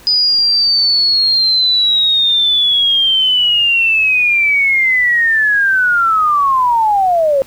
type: linear sweep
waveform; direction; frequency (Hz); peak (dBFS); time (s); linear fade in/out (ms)
sine; down; 4978 to 528; -9; 0.07-7.42; 0
effects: pink hiss -41 dBFS RMS until 7.46 s